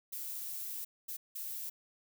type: noise bursts at uneven times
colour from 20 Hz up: violet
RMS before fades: -41 dBFS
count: 3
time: 0.12-0.85 / 1.08-1.17 / 1.35-1.7 s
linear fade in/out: 10 ms
effects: none